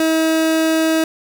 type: tone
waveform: 30% pulse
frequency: 320.5 Hz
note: E4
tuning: 49 cents flat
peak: -11 dBFS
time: 0-1.04 s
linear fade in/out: 2 ms
effects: none